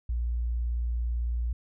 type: tone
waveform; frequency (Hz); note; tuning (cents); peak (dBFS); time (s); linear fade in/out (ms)
sine; 59; A#1; +22; -26; 0.09-1.53; 5
effects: none